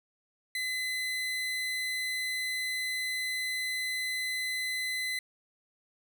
30% pulse tone, 2025 Hz, B6, 43 cents sharp, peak -28 dBFS, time 0.55-5.19 s, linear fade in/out 2 ms, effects none

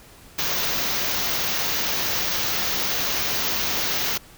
white band-stop noise, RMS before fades -24 dBFS, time 0.38-4.18 s, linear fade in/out 10 ms, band 6700 to 14000 Hz, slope 96 dB/octave, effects pink hiss -48 dBFS RMS until 4.37 s

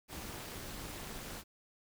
pink noise with amplitude modulation, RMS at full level -41 dBFS, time 0.08-1.44 s, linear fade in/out 50 ms, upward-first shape sine, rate 249 Hz, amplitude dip 85%, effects none

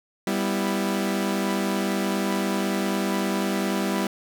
sawtooth chord, E minor, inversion first, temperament equal with one note detuned, 196.79 / 246.9 / 329.6 Hz, G3 / B3 / E4, +7 / 0 / 0 cents, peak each -21 / -26 / -25 dBFS, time 0.27-4.07 s, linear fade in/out 2 ms, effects none

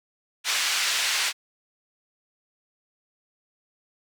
pink band-pass noise, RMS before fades -25 dBFS, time 0.44-1.33 s, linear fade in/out 50 ms, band 2000 to 6500 Hz, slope 12 dB/octave, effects none

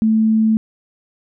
sine tone, 220 Hz, A3, in tune, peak -11 dBFS, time 0.02-0.57 s, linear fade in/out 0 ms, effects none

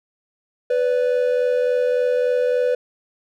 triangle tone pair together, 495.8 / 579.3 Hz, B4 / D5, +7 / -24 cents, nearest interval minor third, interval 269 cents, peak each -15 / -22 dBFS, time 0.7-2.75 s, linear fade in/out 5 ms, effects none

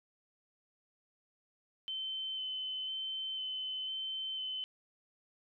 sine tone with vibrato, 3064 Hz, G7, 40 cents flat, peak -36 dBFS, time 1.88-4.64 s, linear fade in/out 0 ms, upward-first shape square, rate 1 Hz, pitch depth 10 cents each way, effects none

